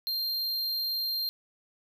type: tone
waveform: square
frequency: 4186 Hz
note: C8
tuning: in tune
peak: -29 dBFS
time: 0.07-1.29 s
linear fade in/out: 0 ms
effects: 11-bit